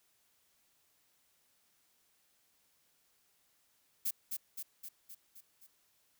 violet noise with echo, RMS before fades -34 dBFS, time 4.05-4.11 s, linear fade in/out 10 ms, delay 260 ms, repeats 6, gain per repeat -4 dB, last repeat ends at 5.67 s, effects white hiss -73 dBFS RMS until 6.19 s

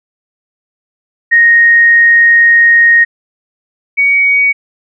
sine tone pair in turn, 1864.7 / 2249 Hz, A#6 / C#7, 0 / +24 cents, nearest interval minor third, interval 324 cents, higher second, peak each -3 / -6 dBFS, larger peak first, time 1.31-3.05 / 3.97-4.53 s, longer first, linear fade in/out 20 ms, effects none

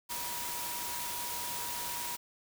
sine tone in noise, 961 Hz, B5, 48 cents flat, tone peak -42 dBFS, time 0.09-2.17 s, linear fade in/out 20 ms, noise white, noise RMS -38 dBFS, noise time 0.09-2.17 s, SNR -7 dB, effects none

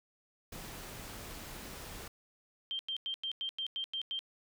pink noise, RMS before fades -46 dBFS, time 0.52-2.08 s, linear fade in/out 5 ms
sine tone bursts, 3156 Hz, G7, 11 cents sharp, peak -34 dBFS, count 9, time 2.71-4.191 s, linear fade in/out 0 ms, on 81 ms, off 94 ms
effects none

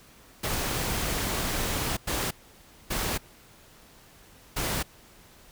pink noise bursts at uneven times, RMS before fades -29 dBFS, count 4, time 0.43-1.97 / 2.07-2.31 / 2.9-3.18 / 4.56-4.83 s, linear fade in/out 10 ms, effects pink hiss -54 dBFS RMS until 5.51 s

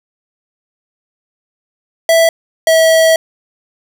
square tone pair in turn, 659 / 647.7 Hz, E5 / E5, -1 / -31 cents, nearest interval unison, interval 30 cents, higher first, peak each -7 dBFS, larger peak neither, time 2.09-2.29 / 2.67-3.16 s, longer second, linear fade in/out 2 ms, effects none

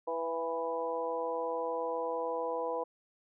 harmonic tone with a mistuned harmonic, 164.81 Hz, E3, in tune, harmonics 2 / 3 / 4 / 5 / 6, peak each -45 / -34 / -40 / -41 / -38 dBFS, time 0.07-2.84 s, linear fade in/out 10 ms, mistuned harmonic 4, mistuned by +18 cents, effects none

